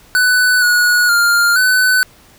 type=tone with pitch steps; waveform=square; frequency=1495 / 1458 / 1403 / 1505 Hz; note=F#6 / F#6 / F6 / F#6; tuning=+17 / -26 / +8 / +29 cents; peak=-10 dBFS; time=0.15-2.03 s; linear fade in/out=0 ms; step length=470 ms; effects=pink hiss -46 dBFS RMS until 2.38 s